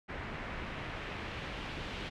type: noise with low-pass filter sweep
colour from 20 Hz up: pink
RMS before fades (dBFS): -41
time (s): 0.08-2.1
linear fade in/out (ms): 20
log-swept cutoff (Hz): 2000 to 3200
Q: 1.5
effects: none